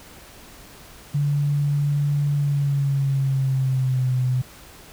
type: tone with pitch glide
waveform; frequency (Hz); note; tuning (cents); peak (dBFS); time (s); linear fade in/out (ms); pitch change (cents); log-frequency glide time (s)
sine; 144.4 to 127.17; D3 to C3; -29 to -49; -18; 1.14-4.42; 10; -220; 2.35-4.17
effects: pink hiss -45 dBFS RMS until 4.92 s